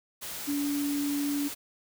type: tone in noise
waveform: sine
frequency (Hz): 287.1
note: D4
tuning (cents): -39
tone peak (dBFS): -27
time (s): 0.47-1.49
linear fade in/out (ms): 20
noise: white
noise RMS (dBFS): -38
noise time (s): 0.21-1.55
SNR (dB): +8
effects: none